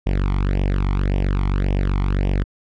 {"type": "tone with flanger", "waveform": "sawtooth", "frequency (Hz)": 47.68, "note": "G1", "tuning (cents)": -47, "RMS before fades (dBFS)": -19, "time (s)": [0.06, 2.44], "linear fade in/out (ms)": 10, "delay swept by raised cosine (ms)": [0.35, 0.93], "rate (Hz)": 1.8, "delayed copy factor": 0.85, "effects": ["low-pass 3000 Hz 12 dB/octave"]}